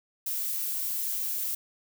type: noise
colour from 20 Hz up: violet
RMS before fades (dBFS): -31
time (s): 0.26-1.55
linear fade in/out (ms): 5
effects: none